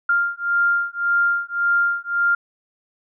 sine beating tone pair, 1396.9 / 1398.7 Hz, F6 / F6, 0 / +2 cents, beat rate 1.8 Hz, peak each -20 dBFS, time 0.09-2.35 s, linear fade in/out 5 ms, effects none

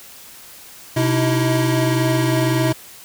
square tone cluster, 127.5 / 307 / 328.8 / 634 Hz, C3 / D#4 / E4 / D#5, -44 / -23 / -4 / +32 cents, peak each -19 / -26 / -21 / -26 dBFS, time 0.96-2.73 s, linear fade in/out 10 ms, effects white hiss -41 dBFS RMS until 3.04 s

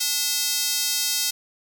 square tone with high-pass filter, 290 Hz, D4, 22 cents flat, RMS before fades -24 dBFS, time 0-1.31 s, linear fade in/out 10 ms, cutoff 4900 Hz, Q 1.2, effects none

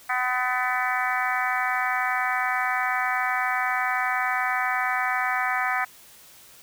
harmonic tone with a mistuned harmonic, 251.8 Hz, B3, 34 cents sharp, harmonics 3 / 4 / 5 / 6 / 7 / 8 / 9, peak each -28 / -32 / -29 / -31 / -30 / -30 / -33 dBFS, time 0.09-5.85 s, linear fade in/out 10 ms, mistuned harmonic 8, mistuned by -24 cents, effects white hiss -50 dBFS RMS until 6.62 s

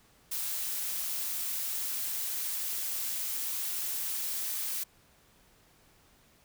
blue noise, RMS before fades -34 dBFS, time 0.31-4.84 s, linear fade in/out 10 ms, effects pink hiss -63 dBFS RMS until 6.44 s

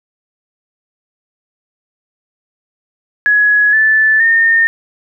sine tone with pitch steps, 1681 / 1751.4 / 1824.7 Hz, G#6 / A6 / A#6, +20 / -8 / -37 cents, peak -7 dBFS, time 3.26-4.67 s, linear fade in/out 0 ms, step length 470 ms, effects none

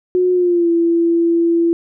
sine tone with pitch glide, 363.3 to 337 Hz, F#4 to E4, -32 to +38 cents, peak -11 dBFS, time 0.15-1.73 s, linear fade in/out 0 ms, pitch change -130 cents, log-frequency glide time 0.33-0.7 s, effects none

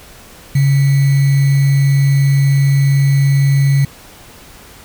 sine tone with sample-and-hold, 138.59 Hz, C#3, in tune, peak -8 dBFS, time 0.55-3.85 s, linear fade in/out 5 ms, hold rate 2100 Hz, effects pink hiss -39 dBFS RMS until 4.84 s

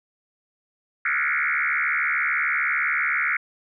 sine tone with frequency modulation, 1800 Hz, A6, 39 cents sharp, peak -20 dBFS, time 1.05-3.37 s, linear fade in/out 5 ms, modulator 73.5 Hz, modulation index 6.4, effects none

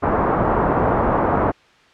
white low-pass noise, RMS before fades -18 dBFS, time 0.02-1.52 s, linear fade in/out 20 ms, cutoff 1100 Hz, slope 24 dB/octave, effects white hiss -51 dBFS RMS until 1.93 s + low-pass 3000 Hz 12 dB/octave

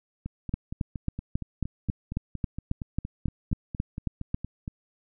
two click trains, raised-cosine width 5 ms, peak -21 / -14 dBFS, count 20 / 15, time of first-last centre 0.26-4.679 / 0.54-4.344 s, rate 4.3 / 3.68 Hz, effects none

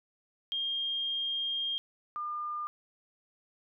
sine tone pair in turn, 3218 / 1205.4 Hz, G7 / D6, +45 / +45 cents, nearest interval octave + perfect fourth, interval 1700 cents, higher first, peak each -30 / -33 dBFS, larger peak first, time 0.52-1.78 / 2.16-2.67 s, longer first, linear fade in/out 0 ms, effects none

